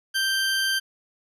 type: tone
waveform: 20% pulse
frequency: 1568 Hz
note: G6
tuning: in tune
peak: -17 dBFS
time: 0.14-0.8 s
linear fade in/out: 20 ms
effects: resampled to 32000 Hz